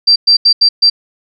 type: tone bursts at uneven times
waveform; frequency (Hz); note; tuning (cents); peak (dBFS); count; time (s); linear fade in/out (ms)
sine; 4699; D8; 0; -4; 5; 0.07-0.16 / 0.27-0.37 / 0.45-0.53 / 0.61-0.69 / 0.82-0.9; 10
effects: none